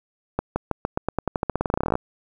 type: accelerating click train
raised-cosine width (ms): 1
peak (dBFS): -8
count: 25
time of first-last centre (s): 0.39-1.954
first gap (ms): 170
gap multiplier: 0.9
effects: 8-bit